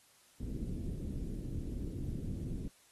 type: low-pass noise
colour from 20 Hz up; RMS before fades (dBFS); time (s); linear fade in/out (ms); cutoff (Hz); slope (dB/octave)
pink; -39; 0.4-2.68; 5; 320; 24
effects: white hiss -65 dBFS RMS until 2.91 s + AAC 32 kbps